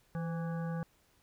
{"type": "harmonic tone with a mistuned harmonic", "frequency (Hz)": 164.81, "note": "E3", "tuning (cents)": 0, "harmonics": [1, 3, 5, 7, 9, 10], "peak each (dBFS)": [-34, -44, -48, -51, -53, -54], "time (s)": [0.15, 0.83], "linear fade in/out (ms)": 0, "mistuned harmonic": 3, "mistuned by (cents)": 54, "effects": ["pink hiss -69 dBFS RMS until 1.22 s"]}